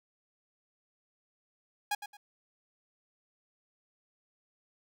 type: tone with echo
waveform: sawtooth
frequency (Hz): 824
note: G#5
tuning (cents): -14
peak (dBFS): -25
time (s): 1.91-1.95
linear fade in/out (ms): 5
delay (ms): 110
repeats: 2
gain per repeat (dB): -11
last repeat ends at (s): 2.17
effects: none